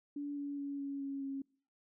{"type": "tone with pitch steps", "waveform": "sine", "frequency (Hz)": [287.7, 284.7, 281.8, 278.9, 276, 273.1], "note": ["D4", "C#4", "C#4", "C#4", "C#4", "C#4"], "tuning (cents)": [-36, 46, 29, 11, -7, -26], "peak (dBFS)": -37, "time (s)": [0.16, 1.42], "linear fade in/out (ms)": 5, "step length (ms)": 210, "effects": ["noise-tail reverb RT60 0.5 s tail -26 dB re dry"]}